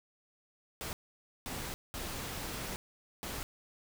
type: noise bursts at uneven times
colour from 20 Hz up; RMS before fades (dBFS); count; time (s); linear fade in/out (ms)
pink; -40; 4; 0.81-0.93 / 1.46-1.74 / 1.94-2.76 / 3.23-3.43; 0
effects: none